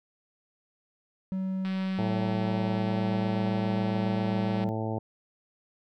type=tone with pitch glide; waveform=triangle; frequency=189.1 to 193.3 Hz; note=F#3 to G3; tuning=+38 to -24 cents; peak=-26 dBFS; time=1.32-4.69 s; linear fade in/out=0 ms; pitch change=+38 cents; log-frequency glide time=2.41-3.34 s
type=click train; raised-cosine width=0.3 ms; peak=-26 dBFS; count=569; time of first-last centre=1.65-4.639 s; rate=190 Hz
type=harmonic tone; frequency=110.3 Hz; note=A2; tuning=5 cents sharp; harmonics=1 / 2 / 3 / 4 / 5 / 6 / 7 / 8; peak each=-32 / -35 / -37 / -38 / -39 / -40 / -40 / -41 dBFS; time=1.98-4.99 s; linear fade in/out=10 ms
effects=none